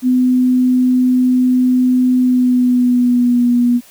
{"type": "tone with pitch glide", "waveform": "sine", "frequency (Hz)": [252.6, 242.3], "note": ["B3", "B3"], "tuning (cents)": [39, -33], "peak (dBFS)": -9, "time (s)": [0.02, 3.81], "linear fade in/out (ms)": 50, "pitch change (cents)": -72, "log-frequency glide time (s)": [2.18, 3.48], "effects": ["white hiss -44 dBFS RMS until 3.9 s"]}